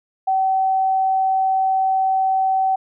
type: tone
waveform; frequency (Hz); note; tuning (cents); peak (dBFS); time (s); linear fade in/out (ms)
sine; 764; G5; -45; -15; 0.27-2.76; 10
effects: none